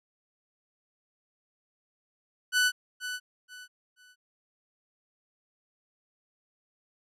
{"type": "tone with echo", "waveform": "sawtooth", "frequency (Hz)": 1492, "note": "F#6", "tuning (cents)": 14, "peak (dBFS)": -18, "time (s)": [2.52, 2.72], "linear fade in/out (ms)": 50, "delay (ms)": 480, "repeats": 3, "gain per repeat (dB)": -11, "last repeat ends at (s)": 4.16, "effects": ["low-pass 12000 Hz 12 dB/octave"]}